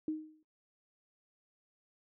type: tone with exponential decay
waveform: sine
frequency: 311.1 Hz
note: D#4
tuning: in tune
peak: -29 dBFS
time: 0.08-0.43 s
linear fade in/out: 2 ms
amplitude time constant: 75 ms
effects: noise-tail reverb RT60 0.1 s tail -17 dB re dry